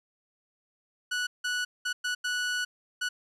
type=tone bursts at uneven times; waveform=sawtooth; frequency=1475 Hz; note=F#6; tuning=6 cents flat; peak=-24 dBFS; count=6; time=1.11-1.27 / 1.44-1.65 / 1.85-1.93 / 2.04-2.15 / 2.24-2.65 / 3.01-3.09 s; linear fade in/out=10 ms; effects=low-pass 8000 Hz 12 dB/octave + 11-bit